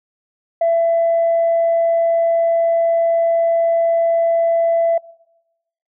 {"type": "tone", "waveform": "sine", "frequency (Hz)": 669, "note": "E5", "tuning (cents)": 25, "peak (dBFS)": -11, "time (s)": [0.61, 4.98], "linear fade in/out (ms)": 5, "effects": ["noise-tail reverb RT60 1.0 s tail -24 dB re dry", "tanh soft clip ceiling -9 dBFS"]}